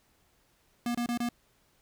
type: tone bursts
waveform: square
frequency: 239 Hz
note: A#3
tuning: 43 cents sharp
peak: -29 dBFS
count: 4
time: 0.86-1.289 s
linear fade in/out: 2 ms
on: 87 ms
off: 27 ms
effects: pink hiss -68 dBFS RMS until 1.81 s